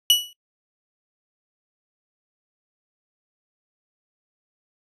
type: tone with exponential decay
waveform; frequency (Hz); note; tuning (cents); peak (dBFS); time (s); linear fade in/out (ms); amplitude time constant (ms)
40% pulse; 2943; F#7; -10; -9; 0.1-0.33; 1; 49
effects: noise-tail reverb RT60 0.1 s tail -21 dB re dry + resampled to 32000 Hz